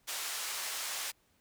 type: band-pass noise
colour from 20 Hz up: white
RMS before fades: -38 dBFS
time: 0.07-1.12 s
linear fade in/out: 20 ms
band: 680 to 9500 Hz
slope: 12 dB/octave
effects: pink hiss -71 dBFS RMS until 1.4 s